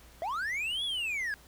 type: linear two-way sweep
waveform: triangle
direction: up then down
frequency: 622.3 to 3457 to 1608 Hz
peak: -29 dBFS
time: 0.22-1.34 s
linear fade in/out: 0 ms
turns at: 0.84 s
effects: added 60 Hz sine -57 dBFS peak until 1.47 s + pink hiss -57 dBFS RMS until 1.47 s